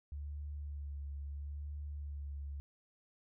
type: tone with vibrato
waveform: sine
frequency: 72 Hz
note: D2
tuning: 34 cents flat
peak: -40 dBFS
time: 0.12-2.6 s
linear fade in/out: 0 ms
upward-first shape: sine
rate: 0.75 Hz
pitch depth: 28 cents each way
effects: none